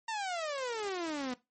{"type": "exponential sweep", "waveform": "sawtooth", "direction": "down", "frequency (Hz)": [924, 243.4], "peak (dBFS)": -30, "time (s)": [0.08, 1.34], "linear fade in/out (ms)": 5, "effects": ["noise-tail reverb RT60 0.2 s tail -17 dB re dry", "MP3 32 kbps"]}